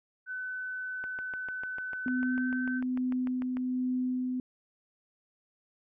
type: tone with pitch glide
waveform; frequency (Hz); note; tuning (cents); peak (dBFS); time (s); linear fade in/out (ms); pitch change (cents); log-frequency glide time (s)
sine; 1509 to 1537.2; F#6 to G6; +34 to -34; -34; 0.26-2.82; 50; +32; 2.11-2.39
type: click train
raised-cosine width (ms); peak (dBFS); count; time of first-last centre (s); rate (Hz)
0.5; -28; 18; 1.04-3.57; 6.72
type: tone with tremolo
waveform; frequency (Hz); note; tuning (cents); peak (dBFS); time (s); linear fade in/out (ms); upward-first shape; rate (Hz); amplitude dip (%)
sine; 253.3; B3; +44; -27; 2.06-4.4; 2; sine; 1.2; 25
effects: none